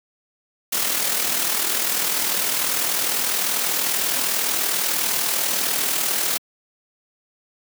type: noise with amplitude modulation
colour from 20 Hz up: white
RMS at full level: -20 dBFS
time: 0.72-6.38 s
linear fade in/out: 10 ms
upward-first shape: sine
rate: 40.1 Hz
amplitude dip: 45%
effects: high-pass 200 Hz 12 dB/octave